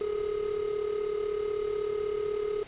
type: tone with amplitude modulation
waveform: triangle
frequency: 419 Hz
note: G#4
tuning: 15 cents sharp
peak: -23 dBFS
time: 0.01-2.63 s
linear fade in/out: 0 ms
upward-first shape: sine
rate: 36.1 Hz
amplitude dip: 70%
effects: pink hiss -48 dBFS RMS until 2.67 s + resampled to 8000 Hz